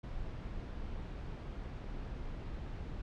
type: noise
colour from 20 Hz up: brown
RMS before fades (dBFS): -42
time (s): 0.03-3.02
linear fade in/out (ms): 10
effects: low-pass 4000 Hz 12 dB/octave